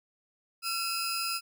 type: tone cluster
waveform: sawtooth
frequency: 1358 / 2558 / 4995 Hz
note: F6 / D#7 / D#8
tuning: -49 / +47 / +6 cents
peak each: -31 / -34 / -30 dBFS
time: 0.62-1.41 s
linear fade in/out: 50 ms
effects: none